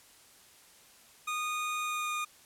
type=tone with pitch glide; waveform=25% pulse; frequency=1231 to 1221.8 Hz; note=D#6 to D#6; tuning=-19 to -32 cents; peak=-28 dBFS; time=1.27-2.25 s; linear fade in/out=10 ms; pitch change=-13 cents; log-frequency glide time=1.82-2.14 s; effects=white hiss -58 dBFS RMS until 2.45 s + low-pass 12000 Hz 12 dB/octave